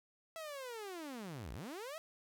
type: linear two-way sweep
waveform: sawtooth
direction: down then up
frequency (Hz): 663 to 47.88 to 663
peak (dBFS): -40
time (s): 0.36-1.98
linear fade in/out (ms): 0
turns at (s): 1.53
effects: 12-bit